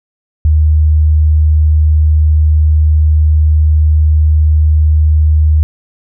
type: tone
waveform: sine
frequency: 76.9 Hz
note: D#2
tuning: 20 cents flat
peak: -5 dBFS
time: 0.45-5.63 s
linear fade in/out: 0 ms
effects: none